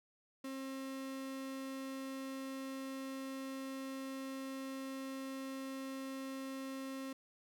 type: tone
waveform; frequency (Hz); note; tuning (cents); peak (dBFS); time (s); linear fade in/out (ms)
35% pulse; 267.5; C4; +38; -40; 0.44-7.13; 5
effects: none